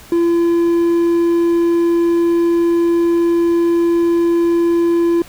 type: tone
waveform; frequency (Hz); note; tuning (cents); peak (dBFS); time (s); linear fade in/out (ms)
triangle; 340; F4; -46; -9; 0.12-5.22; 2
effects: pink hiss -40 dBFS RMS until 5.28 s